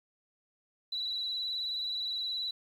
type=tone with vibrato; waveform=sine; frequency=3951 Hz; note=B7; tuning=in tune; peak=-32 dBFS; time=0.92-2.51 s; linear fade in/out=5 ms; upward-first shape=triangle; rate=19 Hz; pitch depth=40 cents each way; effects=10-bit